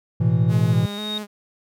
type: chord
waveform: triangle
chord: A suspended second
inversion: none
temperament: just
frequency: 110 / 123.75 / 165 Hz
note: A2 / B2 / E3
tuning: 0 / +4 / +2 cents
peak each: -18 dBFS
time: 0.2-0.86 s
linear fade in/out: 10 ms
type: tone with exponential growth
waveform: sine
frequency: 3729 Hz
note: A#7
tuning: in tune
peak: -23 dBFS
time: 0.3-1.18 s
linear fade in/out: 2 ms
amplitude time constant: 190 ms
type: tone with vibrato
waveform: sawtooth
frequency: 207.7 Hz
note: G#3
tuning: in tune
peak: -25 dBFS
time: 0.48-1.27 s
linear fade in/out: 50 ms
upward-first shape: square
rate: 2 Hz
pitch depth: 30 cents each way
effects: none